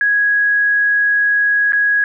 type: tone with dropouts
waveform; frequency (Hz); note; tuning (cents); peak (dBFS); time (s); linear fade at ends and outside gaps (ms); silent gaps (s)
sine; 1661.2; G#6; 0; -11; 0.01-2.04; 1; 1.722-1.732
effects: none